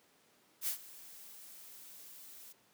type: noise with ADSR envelope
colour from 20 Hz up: blue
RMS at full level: -34 dBFS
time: 0.61-2.53 s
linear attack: 64 ms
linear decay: 100 ms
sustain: -19 dB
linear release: 12 ms
effects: pink hiss -68 dBFS RMS until 2.73 s + high-pass 200 Hz 12 dB/octave